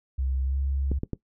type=tone with pitch glide; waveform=sine; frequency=65.9 to 68.34 Hz; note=C2 to C#2; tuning=+13 to -24 cents; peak=-24 dBFS; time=0.18-0.99 s; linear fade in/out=10 ms; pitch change=+63 cents; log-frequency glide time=0.44-0.57 s
type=clicks; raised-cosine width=3 ms; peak=-16 dBFS; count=3; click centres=0.916 / 1.034 / 1.133 s
effects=noise-tail reverb RT60 0.1 s tail -19 dB re dry